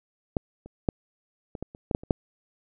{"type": "clicks", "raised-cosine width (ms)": 2, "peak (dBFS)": [-11, -30, -9, -22, -19, -29, -14, -9, -28, -7], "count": 10, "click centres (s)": [0.368, 0.66, 0.888, 1.552, 1.626, 1.749, 1.912, 1.949, 2.035, 2.108], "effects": []}